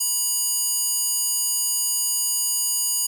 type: tone with high-pass filter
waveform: square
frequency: 970 Hz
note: B5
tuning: 31 cents flat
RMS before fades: -23 dBFS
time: 0-3.07 s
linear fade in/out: 10 ms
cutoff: 7500 Hz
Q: 1.5
effects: none